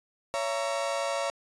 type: chord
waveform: 35% pulse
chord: A# diminished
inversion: first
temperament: just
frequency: 559.4 / 671.3 / 932.3 Hz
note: C#5 / E5 / A#5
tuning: +16 / +31 / 0 cents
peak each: -29 / -31 / -34 dBFS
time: 0.34-1.3 s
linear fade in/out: 0 ms
effects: resampled to 22050 Hz